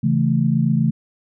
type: chord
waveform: sine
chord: A major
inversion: first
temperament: equal with one note detuned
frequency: 136.76 / 164.81 / 220 Hz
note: C#3 / E3 / A3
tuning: -23 / 0 / 0 cents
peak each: -19 dBFS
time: 0.03-0.91 s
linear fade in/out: 10 ms
effects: none